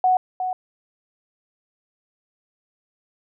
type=tone with echo; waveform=sine; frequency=740 Hz; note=F#5; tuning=in tune; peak=-14 dBFS; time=0.04-0.17 s; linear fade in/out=2 ms; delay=360 ms; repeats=1; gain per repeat=-8 dB; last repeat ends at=0.53 s; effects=none